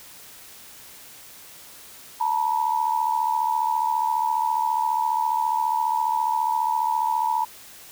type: tone pair together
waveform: sine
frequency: 886 / 960.7 Hz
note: A5 / B5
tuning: +12 / -48 cents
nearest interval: minor second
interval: 140 cents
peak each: -23 dBFS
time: 2.2-7.45 s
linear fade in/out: 10 ms
effects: white hiss -45 dBFS RMS until 7.91 s